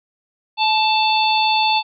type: harmonic tone with a mistuned harmonic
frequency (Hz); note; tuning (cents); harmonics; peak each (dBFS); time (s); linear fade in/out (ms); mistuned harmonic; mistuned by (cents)
885; A5; +10; 1 / 3 / 4 / 5; -16 / -21 / -22 / -23; 0.57-1.83; 50; 1; -33
effects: none